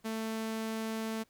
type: tone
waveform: sawtooth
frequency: 221.9 Hz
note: A3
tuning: 15 cents sharp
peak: -30 dBFS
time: 0.04-1.24 s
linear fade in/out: 20 ms
effects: pink hiss -70 dBFS RMS until 1.29 s